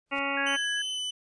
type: noise with exponential growth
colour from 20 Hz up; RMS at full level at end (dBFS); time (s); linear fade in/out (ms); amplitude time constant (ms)
pink; -47; 0.06-0.19; 2; 27
type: harmonic tone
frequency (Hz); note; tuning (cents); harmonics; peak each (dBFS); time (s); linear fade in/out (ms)
278; C#4; +5; 1 / 2 / 3 / 4 / 5 / 7 / 8 / 9 / 10; -36 / -36 / -36 / -36 / -36 / -36 / -36 / -36 / -36; 0.11-0.57; 20
type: tone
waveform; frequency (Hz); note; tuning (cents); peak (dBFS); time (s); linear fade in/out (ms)
sine; 1661.2; G#6; 0; -29; 0.37-0.82; 5
type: tone with vibrato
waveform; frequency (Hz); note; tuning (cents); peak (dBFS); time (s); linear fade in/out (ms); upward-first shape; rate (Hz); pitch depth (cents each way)
40% pulse; 3017; F#7; +33; -29; 0.46-1.11; 10; sine; 3; 11
effects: resampled to 22050 Hz